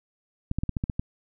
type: clicks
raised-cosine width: 5 ms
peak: -14 dBFS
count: 8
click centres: 0.514 / 0.586 / 0.635 / 0.693 / 0.768 / 0.839 / 0.898 / 0.995 s
effects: none